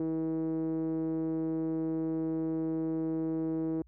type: tone with low-pass filter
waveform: 5% pulse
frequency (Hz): 160.8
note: E3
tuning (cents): -43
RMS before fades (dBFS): -32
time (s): 0-3.82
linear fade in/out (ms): 2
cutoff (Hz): 360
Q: 5.3
effects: added 60 Hz sine -56 dBFS peak until 3.87 s